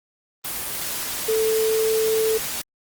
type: tone in noise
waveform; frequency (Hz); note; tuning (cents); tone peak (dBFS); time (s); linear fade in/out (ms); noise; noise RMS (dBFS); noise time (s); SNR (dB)
sine; 441.2; A4; +5; -18; 1.28-2.38; 10; white; -28; 0.44-2.62; +7
effects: Opus 24 kbps